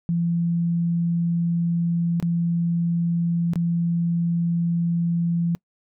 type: tone with dropouts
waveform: sine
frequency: 170 Hz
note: F3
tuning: 46 cents flat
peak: -19 dBFS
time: 0.09-5.55 s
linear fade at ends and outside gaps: 0 ms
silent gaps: 2.2-2.226 / 3.535-3.557 s
effects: noise-tail reverb RT60 0.1 s tail -26 dB re dry